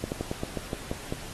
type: slowing click train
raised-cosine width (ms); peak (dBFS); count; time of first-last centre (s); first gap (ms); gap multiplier
2; -16; 9; 0.04-1.124; 79; 1.15
effects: pink hiss -42 dBFS RMS until 1.33 s + AAC 32 kbps